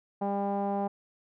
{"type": "tone with low-pass filter", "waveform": "sawtooth", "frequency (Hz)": 199.9, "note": "G3", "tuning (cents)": 34, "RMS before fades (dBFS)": -30, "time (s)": [0.21, 0.88], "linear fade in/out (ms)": 10, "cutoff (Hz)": 790, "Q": 4.3, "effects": []}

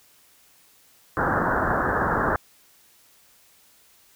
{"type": "low-pass noise", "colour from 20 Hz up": "white", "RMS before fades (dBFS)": -23, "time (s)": [1.17, 2.36], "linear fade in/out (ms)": 0, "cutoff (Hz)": 1700, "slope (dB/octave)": 96, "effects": ["white hiss -57 dBFS RMS until 4.15 s"]}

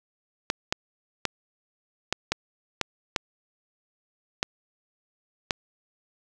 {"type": "clicks", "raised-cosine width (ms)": 0.2, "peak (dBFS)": -6, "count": 9, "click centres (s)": [0.501, 0.725, 1.253, 2.126, 2.32, 2.813, 3.162, 4.429, 5.508], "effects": []}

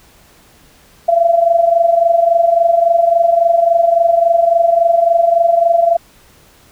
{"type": "tone with amplitude modulation", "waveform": "sine", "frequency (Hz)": 678, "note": "E5", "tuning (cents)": 49, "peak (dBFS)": -5, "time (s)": [1.08, 5.97], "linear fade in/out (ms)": 10, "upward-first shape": "sine", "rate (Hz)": 23.6, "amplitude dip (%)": 70, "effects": ["pink hiss -47 dBFS RMS until 6.71 s"]}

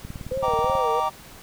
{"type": "click train", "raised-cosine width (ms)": 5, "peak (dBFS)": -22, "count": 14, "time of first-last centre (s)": [0.05, 0.753], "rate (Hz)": 18.5}
{"type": "tone with vibrato", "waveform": "sine", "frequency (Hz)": 497.2, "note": "B4", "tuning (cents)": 12, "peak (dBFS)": -24, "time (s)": [0.31, 1], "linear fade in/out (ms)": 5, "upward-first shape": "sine", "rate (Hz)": 2.9, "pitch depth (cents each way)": 140}
{"type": "chord", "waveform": "triangle", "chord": "Eb major seventh", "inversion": "none", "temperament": "just", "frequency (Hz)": [622.3, 777.8, 933.4, 1166.7], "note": ["Eb5", "G5", "Bb5", "D6"], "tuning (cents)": [0, -14, 2, -12], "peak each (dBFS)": [-28, -25, -24, -24], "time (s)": [0.42, 1.1], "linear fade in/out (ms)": 20}
{"effects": ["pink hiss -45 dBFS RMS until 1.42 s"]}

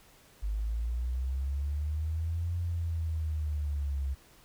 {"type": "linear two-way sweep", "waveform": "sine", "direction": "up then down", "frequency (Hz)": [50.3, 87.31, 67.1], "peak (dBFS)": -29, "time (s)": [0.42, 4.15], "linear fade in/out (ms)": 20, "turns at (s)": 2.57, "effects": ["pink hiss -59 dBFS RMS until 4.44 s"]}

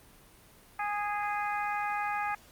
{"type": "harmonic tone", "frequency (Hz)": 413.3, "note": "G#4", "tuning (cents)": -8, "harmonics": [2, 3, 4, 5, 6], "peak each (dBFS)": [-32, -36, -38, -40, -42], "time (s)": [0.79, 2.35], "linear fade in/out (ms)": 5, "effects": ["pink hiss -57 dBFS RMS until 2.51 s", "Opus 32 kbps"]}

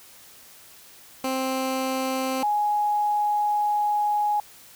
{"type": "tone pair in turn", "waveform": ["15% pulse", "sine"], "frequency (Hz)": [262.5, 833.4], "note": ["C4", "G#5"], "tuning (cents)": [6, 6], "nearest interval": "octave + minor sixth", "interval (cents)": 2000, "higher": "second", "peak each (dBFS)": [-18, -20], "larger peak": "first", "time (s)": [[1.24, 2.43], [2.43, 4.4]], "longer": "second", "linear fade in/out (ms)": 2, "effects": ["white hiss -49 dBFS RMS until 4.75 s"]}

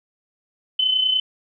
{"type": "tone with amplitude modulation", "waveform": "sine", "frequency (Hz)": 3040, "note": "F#7", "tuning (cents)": 46, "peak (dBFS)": -14, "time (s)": [0.79, 1.2], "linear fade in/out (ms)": 5, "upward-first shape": "sine", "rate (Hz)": 30.1, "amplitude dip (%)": 55, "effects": []}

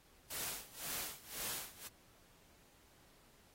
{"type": "noise with tremolo", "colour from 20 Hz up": "white", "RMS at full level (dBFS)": -41, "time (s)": [0.3, 1.88], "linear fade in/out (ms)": 10, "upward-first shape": "sine", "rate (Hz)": 1.9, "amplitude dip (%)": 90, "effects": ["pink hiss -67 dBFS RMS until 3.54 s", "AAC 48 kbps"]}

